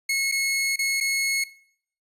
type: tone with dropouts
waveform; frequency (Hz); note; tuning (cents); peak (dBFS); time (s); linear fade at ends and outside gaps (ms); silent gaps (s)
sawtooth; 2179; C#7; -30; -18; 0.09-1.44; 5; 0.316-0.321 / 0.76-0.789 / 1.003-1.008
effects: noise-tail reverb RT60 0.6 s tail -20 dB re dry + resampled to 32000 Hz